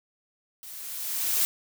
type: noise with level ramp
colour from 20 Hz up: blue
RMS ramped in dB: -43 to -23 dBFS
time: 0.63-1.45 s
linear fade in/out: 0 ms
effects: none